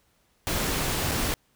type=noise with dropouts; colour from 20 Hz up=pink; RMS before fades=-27 dBFS; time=0.47-1.34 s; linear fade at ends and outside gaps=0 ms; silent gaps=1.112-1.116 s; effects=pink hiss -67 dBFS RMS until 1.55 s